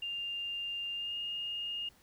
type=tone with pitch glide; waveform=sine; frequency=2800 to 2837 Hz; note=F7 to F7; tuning=+4 to +27 cents; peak=-35 dBFS; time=0.02-1.89 s; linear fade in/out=5 ms; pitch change=+23 cents; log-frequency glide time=0.95-1.15 s; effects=pink hiss -64 dBFS RMS until 2.02 s